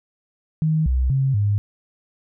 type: tone with pitch steps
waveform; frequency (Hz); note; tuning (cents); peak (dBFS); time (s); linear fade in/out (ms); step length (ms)
sine; 157.2 / 63.8 / 134.6 / 102.5; D#3 / C2 / C3 / G#2; +18 / -43 / +49 / -22; -16; 0.62-1.58; 0; 240
effects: none